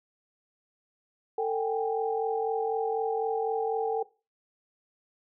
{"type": "tone cluster", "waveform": "sine", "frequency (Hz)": [448.3, 771, 815], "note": ["A4", "G5", "G#5"], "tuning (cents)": [32, -29, -33], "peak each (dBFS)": [-27, -32, -34], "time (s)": [1.38, 4.03], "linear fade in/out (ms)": 5, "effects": ["noise-tail reverb RT60 0.3 s tail -19 dB re dry"]}